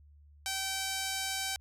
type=tone with band-pass filter; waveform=sawtooth; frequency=772 Hz; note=G5; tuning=27 cents flat; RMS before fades=-35 dBFS; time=0.46-1.56 s; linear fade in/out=0 ms; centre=6600 Hz; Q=0.68; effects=added 73 Hz sine -55 dBFS peak until 1.6 s